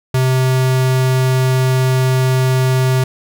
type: tone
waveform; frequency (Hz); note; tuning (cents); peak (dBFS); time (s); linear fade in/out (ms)
square; 129.7; C3; -15; -12; 0.14-3.04; 5
effects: none